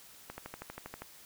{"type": "click train", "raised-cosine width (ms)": 0.5, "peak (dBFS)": -26, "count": 10, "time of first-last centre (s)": [0.3, 1.02], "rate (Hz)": 12.5, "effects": ["white hiss -55 dBFS RMS until 1.25 s"]}